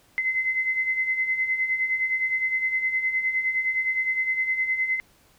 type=beating tone pair; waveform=sine; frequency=2046 / 2055.7 Hz; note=C7 / C7; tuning=-39 / -31 cents; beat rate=9.7 Hz; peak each=-30 / -23 dBFS; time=0.18-5 s; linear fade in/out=0 ms; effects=pink hiss -59 dBFS RMS until 5.38 s